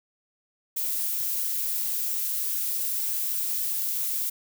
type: noise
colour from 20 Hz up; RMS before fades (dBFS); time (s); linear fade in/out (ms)
violet; -28; 0.76-4.3; 10
effects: none